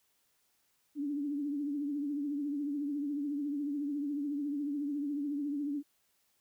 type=tone with vibrato; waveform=sine; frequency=288.1 Hz; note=D4; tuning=33 cents flat; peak=-32 dBFS; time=0.95-5.83 s; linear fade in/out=50 ms; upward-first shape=triangle; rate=14 Hz; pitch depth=80 cents each way; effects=white hiss -74 dBFS RMS until 6.4 s